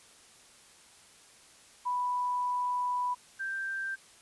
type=tone pair in turn; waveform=sine; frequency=987.8 / 1573.5 Hz; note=B5 / G6; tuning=0 / +6 cents; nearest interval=minor sixth; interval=806 cents; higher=second; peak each=-28 / -32 dBFS; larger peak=first; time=1.85-3.15 / 3.39-3.96 s; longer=first; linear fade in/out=20 ms; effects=white hiss -57 dBFS RMS until 4.21 s + resampled to 24000 Hz